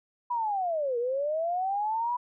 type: linear two-way sweep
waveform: sine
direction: down then up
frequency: 987.8 to 464.6 to 987.8 Hz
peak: -26 dBFS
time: 0.3-2.17 s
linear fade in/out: 10 ms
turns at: 0.98 s
effects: none